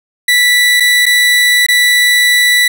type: tone with dropouts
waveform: 30% pulse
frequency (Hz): 1966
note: B6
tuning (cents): -8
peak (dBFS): -4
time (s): 0.28-2.68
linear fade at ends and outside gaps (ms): 5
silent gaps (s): 0.8-0.804 / 1.057-1.063 / 1.665-1.685
effects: none